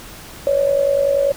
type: tone with amplitude modulation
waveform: sine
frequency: 560 Hz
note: C#5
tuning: 18 cents sharp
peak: -10 dBFS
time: 0.47-1.32 s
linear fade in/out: 0 ms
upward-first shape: sine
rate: 50.3 Hz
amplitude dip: 70%
effects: pink hiss -37 dBFS RMS until 1.36 s